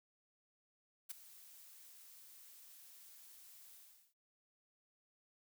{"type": "noise with ADSR envelope", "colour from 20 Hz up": "blue", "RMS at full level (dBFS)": -42, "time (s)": [1.09, 4.14], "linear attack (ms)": 20, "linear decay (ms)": 9, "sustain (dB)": -17, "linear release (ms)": 390, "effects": []}